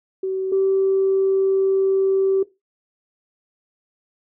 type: tone pair in turn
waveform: sine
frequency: 380 / 386 Hz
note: F#4 / G4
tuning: +46 / -27 cents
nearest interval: unison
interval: 27 cents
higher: second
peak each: -20 / -14 dBFS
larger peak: second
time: 0.23-0.52 / 0.52-2.43 s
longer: second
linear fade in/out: 5 ms
effects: noise-tail reverb RT60 0.2 s tail -17 dB re dry + tanh soft clip ceiling -10 dBFS